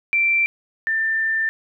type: tone pair in turn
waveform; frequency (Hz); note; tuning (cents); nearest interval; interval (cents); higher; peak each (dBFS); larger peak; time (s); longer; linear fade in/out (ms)
sine; 2349 / 1786; D7 / A6; 0 / +25; perfect fourth; 475; first; -15 / -18; first; 0.13-0.46 / 0.87-1.49; second; 0
effects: none